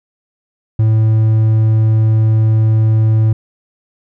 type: tone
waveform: triangle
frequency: 110 Hz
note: A2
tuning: in tune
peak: -6 dBFS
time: 0.79-3.33 s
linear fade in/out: 5 ms
effects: none